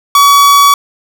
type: tone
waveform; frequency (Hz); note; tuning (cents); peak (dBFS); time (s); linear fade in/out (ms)
45% pulse; 1134; C#6; +39; -3; 0.15-0.74; 2
effects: none